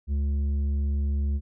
sine tone with tanh clipping, 71.1 Hz, C#2, 45 cents sharp, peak -24 dBFS, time 0.07-1.41 s, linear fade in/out 50 ms, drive 7 dB, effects none

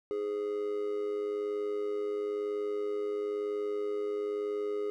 triangle tone with amplitude modulation, 415.3 Hz, G#4, in tune, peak -26 dBFS, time 0.11-4.9 s, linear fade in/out 0 ms, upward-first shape sine, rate 101 Hz, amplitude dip 60%, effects none

